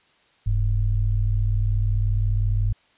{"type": "tone pair together", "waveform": "sine", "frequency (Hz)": [42.73, 102.9], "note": ["F1", "G#2"], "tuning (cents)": [-37, -16], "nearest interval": "octave + minor third", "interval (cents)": 1521, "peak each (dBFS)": -21, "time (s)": [0.46, 2.73], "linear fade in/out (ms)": 10, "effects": ["white hiss -60 dBFS RMS until 2.97 s", "resampled to 8000 Hz"]}